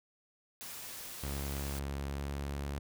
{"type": "noise", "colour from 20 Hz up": "white", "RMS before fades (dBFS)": -45, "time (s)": [0.61, 1.79], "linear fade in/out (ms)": 0}
{"type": "tone with pitch glide", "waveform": "sawtooth", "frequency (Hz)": [69.8, 70.45], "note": ["C#2", "C#2"], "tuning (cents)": [13, 29], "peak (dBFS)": -32, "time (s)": [1.23, 2.79], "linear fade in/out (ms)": 5, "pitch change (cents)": 16, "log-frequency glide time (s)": [2.1, 2.21]}
{"effects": []}